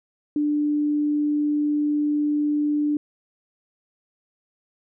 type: tone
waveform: sine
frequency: 296 Hz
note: D4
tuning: 14 cents sharp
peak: -19 dBFS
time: 0.36-2.97 s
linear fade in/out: 2 ms
effects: none